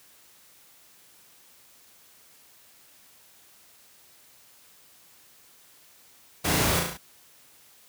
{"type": "noise with echo", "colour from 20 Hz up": "pink", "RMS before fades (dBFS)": -26, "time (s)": [6.44, 6.8], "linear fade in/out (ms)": 10, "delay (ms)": 35, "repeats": 5, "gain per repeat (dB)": -3, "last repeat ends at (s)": 6.975, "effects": ["white hiss -56 dBFS RMS until 7.88 s", "high-pass 60 Hz 12 dB/octave"]}